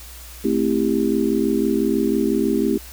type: chord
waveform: sine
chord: A minor seventh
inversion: none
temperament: just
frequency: 220 / 264 / 330 / 396 Hz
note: A3 / C4 / E4 / G4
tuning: 0 / +16 / +2 / +18 cents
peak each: -22 dBFS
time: 0.44-2.78 s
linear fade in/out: 10 ms
effects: added 60 Hz sine -39 dBFS peak until 2.92 s + white hiss -41 dBFS RMS until 2.92 s